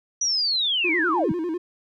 sine linear sweep, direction down, 5920 to 116.54 Hz, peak -20 dBFS, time 0.21-1.32 s, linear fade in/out 5 ms
triangle tone with vibrato, 335.7 Hz, E4, 32 cents sharp, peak -22 dBFS, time 0.84-1.58 s, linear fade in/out 10 ms, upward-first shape square, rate 10 Hz, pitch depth 100 cents each way
effects none

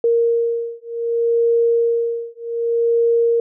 sine beating tone pair, 465.6 / 466.25 Hz, A#4 / A#4, -2 / 0 cents, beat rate 0.65 Hz, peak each -18 dBFS, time 0.04-3.4 s, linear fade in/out 2 ms, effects none

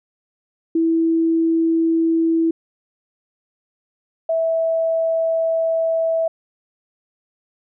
sine tone pair in turn, 328 / 654.1 Hz, E4 / E5, -9 / -14 cents, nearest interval octave, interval 1195 cents, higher second, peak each -14 / -16 dBFS, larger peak first, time 0.75-2.51 / 4.29-6.28 s, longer second, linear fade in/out 5 ms, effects none

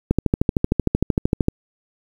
click train, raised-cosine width 3 ms, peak -3 dBFS, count 19, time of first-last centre 0.11-1.484 s, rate 13.1 Hz, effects 7-bit

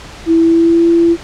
sine tone with pitch glide, 329.6 to 337.5 Hz, E4 to E4, 0 to +41 cents, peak -6 dBFS, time 0.26-1.17 s, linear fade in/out 50 ms, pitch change +41 cents, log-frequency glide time 0.4-0.89 s, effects pink hiss -32 dBFS RMS until 1.23 s + low-pass 6000 Hz 12 dB/octave

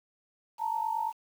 sine tone pair together, 878 / 926.9 Hz, A5 / A#5, -4 / -10 cents, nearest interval minor second, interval 94 cents, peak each -31 / -31 dBFS, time 0.58-1.13 s, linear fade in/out 50 ms, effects 9-bit

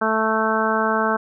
harmonic tone, 220 Hz, A3, in tune, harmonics 1 / 2 / 3 / 4 / 5 / 6 / 7, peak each -25 / -25 / -25 / -25 / -25 / -25 / -25 dBFS, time 0.01-1.17 s, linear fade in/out 10 ms, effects none

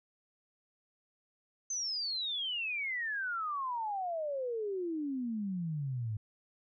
sine exponential sweep, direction down, 6280 to 103.83 Hz, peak -33 dBFS, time 1.7-6.17 s, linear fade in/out 5 ms, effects none

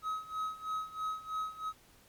triangle tone with tremolo, 1274 Hz, D#6, 41 cents sharp, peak -30 dBFS, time 0.02-1.73 s, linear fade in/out 50 ms, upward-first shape sine, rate 3.1 Hz, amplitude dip 85%, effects pink hiss -62 dBFS RMS until 2.08 s + MP3 96 kbps

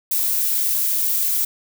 violet noise, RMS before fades -20 dBFS, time 0.11-1.45 s, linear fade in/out 5 ms, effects none

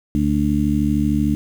harmonic tone, 73.2 Hz, D2, 5 cents flat, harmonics 1 / 2 / 3 / 4, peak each -23 / -23 / -19 / -20 dBFS, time 0.15-1.35 s, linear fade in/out 0 ms, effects 7-bit

